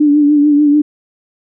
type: tone with vibrato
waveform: sine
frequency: 293.7 Hz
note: D4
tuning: in tune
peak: -6 dBFS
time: 0-0.82 s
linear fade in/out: 10 ms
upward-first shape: triangle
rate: 6.8 Hz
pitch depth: 48 cents each way
effects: none